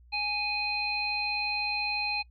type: harmonic tone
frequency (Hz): 830.6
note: G#5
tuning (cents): 0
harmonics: 1 / 3 / 5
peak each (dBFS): -35 / -30 / -33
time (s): 0.12-2.23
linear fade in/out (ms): 20
effects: noise-tail reverb RT60 0.1 s tail -22 dB re dry + added 60 Hz sine -53 dBFS peak until 2.3 s